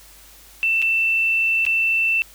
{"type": "tone with dropouts", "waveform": "sine", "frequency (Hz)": 2672, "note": "E7", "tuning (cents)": 23, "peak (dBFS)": -16, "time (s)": [0.63, 2.22], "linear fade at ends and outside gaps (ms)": 0, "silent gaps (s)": [[0.818, 0.824], [1.652, 1.665]], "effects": ["added 50 Hz sine -51 dBFS peak until 2.34 s", "white hiss -47 dBFS RMS until 2.34 s"]}